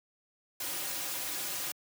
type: noise with comb filter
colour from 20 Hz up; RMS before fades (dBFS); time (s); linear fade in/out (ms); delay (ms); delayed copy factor
white; -36; 0.6-1.72; 5; 4.5; -0.95
effects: high-pass 150 Hz 12 dB/octave